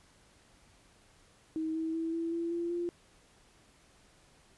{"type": "tone with pitch steps", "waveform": "sine", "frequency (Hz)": [317.8, 322.4, 327.1, 331.9, 336.7, 341.6, 346.6], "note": ["D#4", "E4", "E4", "E4", "E4", "F4", "F4"], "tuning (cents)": [37, -38, -13, 12, 37, -38, -13], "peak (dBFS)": -31, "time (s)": [1.56, 2.89], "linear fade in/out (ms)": 0, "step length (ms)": 190, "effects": ["pink hiss -63 dBFS RMS until 4.57 s", "resampled to 24000 Hz"]}